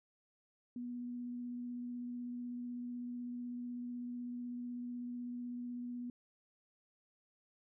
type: tone with vibrato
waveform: sine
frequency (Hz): 243.6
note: B3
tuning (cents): -24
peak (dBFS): -40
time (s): 0.76-6.1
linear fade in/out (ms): 2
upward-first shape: sine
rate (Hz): 16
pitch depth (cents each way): 10
effects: none